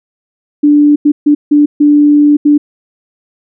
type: tone bursts at uneven times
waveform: sine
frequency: 293.7 Hz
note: D4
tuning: in tune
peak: -3 dBFS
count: 6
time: 0.63-0.96 / 1.05-1.12 / 1.26-1.35 / 1.51-1.66 / 1.8-2.37 / 2.45-2.58 s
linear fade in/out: 10 ms
effects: none